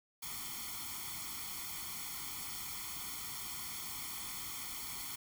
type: noise with comb filter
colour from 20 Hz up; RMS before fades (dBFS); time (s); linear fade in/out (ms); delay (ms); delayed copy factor
white; -43; 0.22-5.16; 10; 0.91; +0.95
effects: none